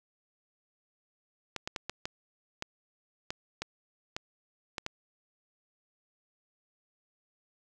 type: clicks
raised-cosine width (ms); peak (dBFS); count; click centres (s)
0.2; -17; 11; 1.563 / 1.675 / 1.762 / 1.896 / 2.055 / 2.624 / 3.305 / 3.62 / 4.165 / 4.782 / 4.864
effects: none